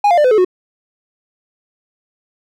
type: tone with pitch steps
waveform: triangle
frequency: 822 / 699.2 / 594.8 / 506 / 430.4 / 366.2 Hz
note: G#5 / F5 / D5 / B4 / A4 / F#4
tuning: -18 / +2 / +22 / +42 / -38 / -18 cents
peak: -6 dBFS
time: 0.04-0.448 s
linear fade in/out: 5 ms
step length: 68 ms
effects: none